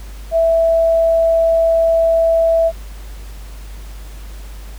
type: tone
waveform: sine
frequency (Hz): 659.3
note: E5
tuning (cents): 0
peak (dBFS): -10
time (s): 0.31-2.72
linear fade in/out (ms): 50
effects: added 50 Hz sine -29 dBFS peak until 4.78 s + pink hiss -42 dBFS RMS until 4.78 s